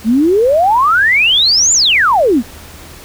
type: exponential two-way sweep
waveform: sine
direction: up then down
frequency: 207.7 to 7300 to 207.7 Hz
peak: -7 dBFS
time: 0.04-2.43 s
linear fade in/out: 50 ms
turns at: 1.73 s
effects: added 78 Hz sine -38 dBFS peak until 3.04 s + pink hiss -35 dBFS RMS until 3.04 s